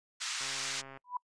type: band-pass noise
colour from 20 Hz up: white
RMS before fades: -37 dBFS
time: 0.2-0.82 s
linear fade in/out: 20 ms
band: 1100 to 7100 Hz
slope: 24 dB/octave
type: click train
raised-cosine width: 0.5 ms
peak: -33 dBFS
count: 77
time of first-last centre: 0.41-0.973 s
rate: 135 Hz
type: tone with exponential growth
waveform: sine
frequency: 988 Hz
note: B5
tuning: in tune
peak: -29 dBFS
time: 1.04-1.17 s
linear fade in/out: 5 ms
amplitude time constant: 28 ms
effects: noise-tail reverb RT60 0.1 s tail -26 dB re dry + resampled to 22050 Hz